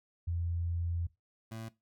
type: tone pair in turn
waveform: sine / 25% pulse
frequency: 85.3 / 112.29 Hz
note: F2 / A2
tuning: -40 / +36 cents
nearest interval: perfect fourth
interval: 476 cents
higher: second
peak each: -31 / -37 dBFS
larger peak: first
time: 0.27-1.07 / 1.51-1.69 s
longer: first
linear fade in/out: 10 ms
effects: noise-tail reverb RT60 0.2 s tail -18 dB re dry

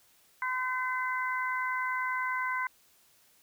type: harmonic tone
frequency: 510 Hz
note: C5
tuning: 44 cents flat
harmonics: 2 / 3 / 4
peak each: -32 / -34 / -35 dBFS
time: 0.42-2.67 s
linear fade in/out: 2 ms
effects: white hiss -64 dBFS RMS until 3.42 s

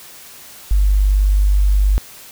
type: tone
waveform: sine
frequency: 49.44 Hz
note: G1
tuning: 15 cents sharp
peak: -10 dBFS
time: 0.71-1.98 s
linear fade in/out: 0 ms
effects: white hiss -39 dBFS RMS until 2.31 s

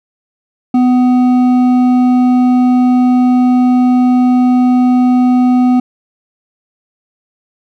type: tone with hard clipping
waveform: sine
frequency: 250 Hz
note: B3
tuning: 21 cents sharp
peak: -8 dBFS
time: 0.74-5.8 s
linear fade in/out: 5 ms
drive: 7 dB
effects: none

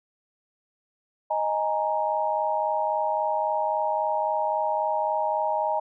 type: chord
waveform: sine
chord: D# suspended fourth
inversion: none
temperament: just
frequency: 622.3 / 829.7 / 933.4 Hz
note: D#5 / G#5 / A#5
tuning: 0 / -2 / +2 cents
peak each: -27 dBFS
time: 1.3-5.8 s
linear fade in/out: 10 ms
effects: none

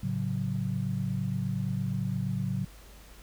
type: chord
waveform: sine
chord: F# minor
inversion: first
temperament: equal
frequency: 110 / 138.59 / 185 Hz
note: A2 / C#3 / F#3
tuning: 0 / 0 / 0 cents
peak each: -33 / -32 / -32 dBFS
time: 0.03-2.65 s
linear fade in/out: 5 ms
effects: added 50 Hz sine -50 dBFS peak until 3.22 s + pink hiss -54 dBFS RMS until 3.22 s

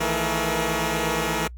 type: tone cluster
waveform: 10% pulse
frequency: 159 / 167.4 / 223.1 / 427.8 / 475.1 Hz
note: D#3 / E3 / A3 / A4 / A#4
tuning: +38 / +27 / +24 / -49 / +33 cents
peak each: -21 dBFS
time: 0-1.48 s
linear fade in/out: 10 ms
effects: noise-tail reverb RT60 0.1 s tail -26 dB re dry + added 60 Hz sine -36 dBFS peak until 1.57 s

